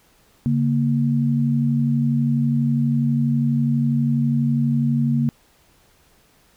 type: tone pair together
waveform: sine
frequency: 140.89 / 233.1 Hz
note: C#3 / A#3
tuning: +28 / 0 cents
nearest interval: major sixth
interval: 872 cents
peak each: -19 dBFS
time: 0.46-5.29 s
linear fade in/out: 0 ms
effects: pink hiss -57 dBFS RMS until 6.56 s